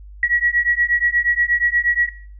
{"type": "beating tone pair", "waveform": "sine", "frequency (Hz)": [1917, 1925.4], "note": ["A#6", "B6"], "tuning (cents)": [48, -45], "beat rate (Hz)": 8.4, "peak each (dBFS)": -18, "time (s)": [0.23, 2.09], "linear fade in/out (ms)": 2, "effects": ["noise-tail reverb RT60 0.5 s tail -17 dB re dry", "added 50 Hz sine -36 dBFS peak until 2.39 s"]}